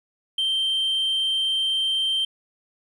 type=tone; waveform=sine; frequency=3136 Hz; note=G7; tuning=in tune; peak=-18 dBFS; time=0.38-2.25 s; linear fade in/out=5 ms; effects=tanh soft clip ceiling -19 dBFS + 10-bit